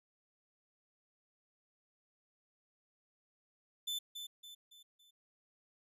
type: tone with echo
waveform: 40% pulse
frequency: 3520 Hz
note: A7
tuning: in tune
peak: -35 dBFS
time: 3.87-3.99 s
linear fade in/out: 10 ms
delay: 280 ms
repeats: 4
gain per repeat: -7 dB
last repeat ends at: 5.11 s
effects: none